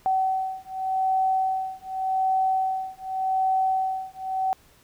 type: beating tone pair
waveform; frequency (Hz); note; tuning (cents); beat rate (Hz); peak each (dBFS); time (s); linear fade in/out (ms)
sine; 759 / 759.86; F#5 / F#5; +44 / +46; 0.86; -25; 0.06-4.53; 0
effects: pink hiss -57 dBFS RMS until 4.83 s